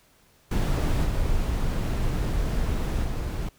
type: noise with level steps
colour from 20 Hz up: brown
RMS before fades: -22 / -25 / -28 dBFS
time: 0.51-3.49 s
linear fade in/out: 5 ms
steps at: 1.04 / 3.03 s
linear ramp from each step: 20 ms
effects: pink hiss -60 dBFS RMS until 3.58 s